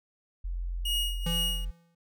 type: tone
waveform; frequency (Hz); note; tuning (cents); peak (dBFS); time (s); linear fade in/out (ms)
sine; 43.65; F1; 0; -30; 0.44-1.71; 10
type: tone with tremolo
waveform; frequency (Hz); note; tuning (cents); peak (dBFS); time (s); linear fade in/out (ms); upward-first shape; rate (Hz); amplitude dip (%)
45% pulse; 2877; F#7; -49; -26; 0.85-1.65; 5; sine; 2.2; 85
type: tone with exponential decay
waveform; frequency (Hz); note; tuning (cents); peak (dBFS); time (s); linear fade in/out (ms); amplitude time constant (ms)
square; 169; E3; +43; -29; 1.26-1.95; 5; 150
effects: none